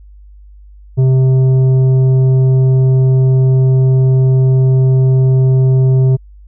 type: tone with tanh clipping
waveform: triangle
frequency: 130.81 Hz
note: C3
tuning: in tune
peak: -8 dBFS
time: 0.97-6.17 s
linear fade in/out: 20 ms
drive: 12 dB
effects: added 50 Hz sine -35 dBFS peak until 6.47 s